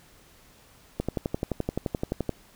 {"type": "click train", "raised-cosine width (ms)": 2, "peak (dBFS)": -13, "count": 16, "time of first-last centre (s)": [1, 2.293], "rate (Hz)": 11.6, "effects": ["pink hiss -56 dBFS RMS until 2.55 s"]}